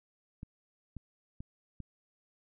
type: clicks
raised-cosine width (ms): 5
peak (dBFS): -30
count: 4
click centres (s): 0.431 / 0.967 / 1.405 / 1.803
effects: none

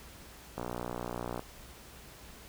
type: click train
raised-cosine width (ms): 1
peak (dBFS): -22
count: 50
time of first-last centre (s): 0.58-1.394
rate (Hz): 60.2
effects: added 60 Hz sine -56 dBFS peak until 2.48 s + pink hiss -52 dBFS RMS until 2.48 s

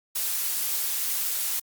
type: noise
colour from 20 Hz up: blue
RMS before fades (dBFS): -27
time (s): 0.15-1.6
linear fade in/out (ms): 10
effects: Opus 48 kbps

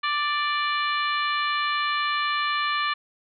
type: harmonic tone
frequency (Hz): 588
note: D5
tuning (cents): +2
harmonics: 2 / 3 / 4 / 5 / 6 / 7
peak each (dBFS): -25 / -29 / -31 / -33 / -35 / -36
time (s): 0.03-2.94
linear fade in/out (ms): 10
effects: none

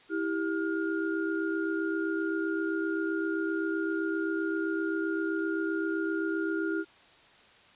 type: tone cluster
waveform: sine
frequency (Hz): 325.9 / 393.6 / 1420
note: E4 / G4 / F6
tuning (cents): -20 / +7 / +28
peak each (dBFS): -30 / -33 / -35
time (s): 0.09-6.85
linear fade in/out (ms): 50
effects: white hiss -57 dBFS RMS until 7.75 s + resampled to 8000 Hz

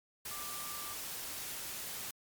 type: tone in noise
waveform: sine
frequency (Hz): 1180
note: D6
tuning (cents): +8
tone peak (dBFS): -47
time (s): 0.31-0.94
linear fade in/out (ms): 5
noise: white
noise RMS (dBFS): -42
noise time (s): 0.25-2.11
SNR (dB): -8
effects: MP3 96 kbps

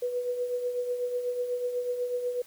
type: tone with tremolo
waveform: sine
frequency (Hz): 491.9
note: B4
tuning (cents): -7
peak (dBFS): -25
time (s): 0.02-2.42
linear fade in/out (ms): 5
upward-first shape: triangle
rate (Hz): 8.1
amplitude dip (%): 60
effects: white hiss -55 dBFS RMS until 2.46 s

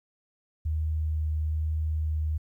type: tone with vibrato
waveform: sine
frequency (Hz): 77.78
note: D#2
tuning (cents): 0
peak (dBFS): -25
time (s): 0.65-2.38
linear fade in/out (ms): 10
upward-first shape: sine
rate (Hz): 1.1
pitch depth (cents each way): 9
effects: 11-bit

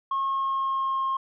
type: tone with pitch glide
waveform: sine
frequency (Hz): 1084 to 1070.3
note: C#6 to C6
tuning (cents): -39 to +39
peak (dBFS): -22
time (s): 0.11-1.17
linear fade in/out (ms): 5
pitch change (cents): -22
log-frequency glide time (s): 0.26-1.05
effects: tanh soft clip ceiling -21 dBFS

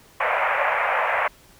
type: band-pass noise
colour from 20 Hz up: pink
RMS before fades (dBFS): -22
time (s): 0.2-1.28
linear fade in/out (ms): 5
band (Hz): 550 to 2400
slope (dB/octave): 48
effects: pink hiss -52 dBFS RMS until 1.59 s

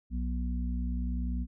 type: harmonic tone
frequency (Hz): 60.7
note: B1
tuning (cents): -29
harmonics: 1 / 3 / 4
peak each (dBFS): -30 / -39 / -38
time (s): 0.1-1.47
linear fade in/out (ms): 50
effects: none

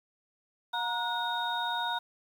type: tone cluster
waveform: sine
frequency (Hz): 719 / 940 / 1455 / 3716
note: F#5 / A#5 / F#6 / A#7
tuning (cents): -50 / +14 / -29 / -6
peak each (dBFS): -38 / -32 / -36 / -35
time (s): 0.73-1.99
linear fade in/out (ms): 10
effects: 9-bit

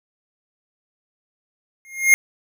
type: tone with exponential growth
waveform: square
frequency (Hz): 2133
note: C7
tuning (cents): +33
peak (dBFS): -7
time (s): 1.85-2.14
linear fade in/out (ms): 0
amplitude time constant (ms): 62
effects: none

